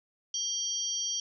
sine tone cluster, 3197 / 4570 / 5580 / 5780 Hz, G7 / D8 / F8 / F#8, +33 / -48 / -2 / -41 cents, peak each -35 / -40 / -40 / -32 dBFS, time 0.34-1.2 s, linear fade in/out 2 ms, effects none

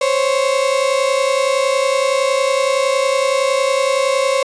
35% pulse tone pair together, 523.3 / 554.1 Hz, C5 / C#5, 0 / -1 cents, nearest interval minor second, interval 99 cents, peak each -15 dBFS, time 0.01-4.43 s, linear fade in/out 5 ms, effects resampled to 22050 Hz

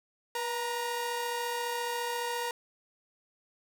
sawtooth tone pair together, 483.4 / 932.3 Hz, B4 / A#5, -37 / 0 cents, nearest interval major seventh, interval 1137 cents, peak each -31 / -30 dBFS, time 0.35-2.51 s, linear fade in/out 2 ms, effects none

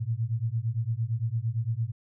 sine beating tone pair, 110 / 118.8 Hz, A2 / A#2, 0 / +33 cents, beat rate 8.8 Hz, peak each -29 dBFS, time 0-1.92 s, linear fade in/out 20 ms, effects none

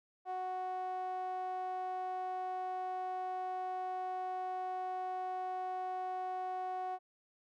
sawtooth tone with band-pass filter, 370 Hz, F#4, in tune, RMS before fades -39 dBFS, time 0.25-6.99 s, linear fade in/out 50 ms, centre 780 Hz, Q 4.7, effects none

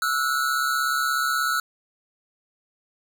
square tone pair together, 1318.5 / 1455 Hz, E6 / F#6, 0 / -29 cents, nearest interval major second, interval 171 cents, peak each -25 dBFS, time 0.02-1.6 s, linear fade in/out 2 ms, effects none

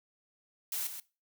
blue noise with echo, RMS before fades -35 dBFS, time 0.72-0.87 s, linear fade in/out 2 ms, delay 130 ms, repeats 1, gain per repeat -8 dB, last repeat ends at 1 s, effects noise-tail reverb RT60 0.3 s tail -20 dB re dry

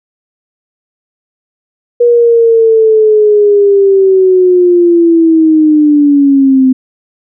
sine linear sweep, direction down, 481.4 to 257.3 Hz, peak -3 dBFS, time 2-6.73 s, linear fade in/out 10 ms, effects none

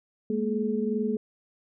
sine tone cluster, 209.9 / 232.4 / 425.1 Hz, G#3 / A#3 / G#4, +19 / -5 / +40 cents, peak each -29 dBFS, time 0.3-1.17 s, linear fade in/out 2 ms, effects none

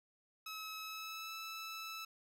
15% pulse tone with pitch glide, 1288 to 1312.8 Hz, E6 to E6, -41 to -8 cents, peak -37 dBFS, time 0.46-2.05 s, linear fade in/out 5 ms, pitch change +33 cents, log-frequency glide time 0.79-1.34 s, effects none

